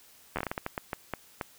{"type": "slowing click train", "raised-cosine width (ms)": 0.5, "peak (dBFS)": -16, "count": 13, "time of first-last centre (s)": [0.36, 1.412], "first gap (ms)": 11, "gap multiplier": 1.34, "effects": ["white hiss -57 dBFS RMS until 1.58 s"]}